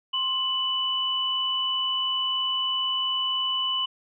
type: tone pair together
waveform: sine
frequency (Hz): 1053.2 / 2979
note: C6 / F#7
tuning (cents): +11 / +11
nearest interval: octave + tritone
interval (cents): 1800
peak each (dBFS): -31 / -24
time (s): 0.13-3.86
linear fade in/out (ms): 10
effects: none